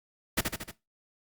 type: noise with echo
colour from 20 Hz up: pink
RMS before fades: -25 dBFS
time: 0.37-0.41 s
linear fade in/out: 10 ms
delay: 76 ms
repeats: 4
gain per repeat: -4 dB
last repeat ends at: 0.714 s
effects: noise-tail reverb RT60 0.2 s tail -17 dB re dry + Opus 48 kbps

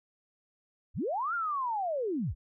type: linear two-way sweep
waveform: sine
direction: up then down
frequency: 30.89 to 1431 to 30.89 Hz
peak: -29 dBFS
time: 0.94-2.35 s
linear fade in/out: 50 ms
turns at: 1.34 s
effects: none

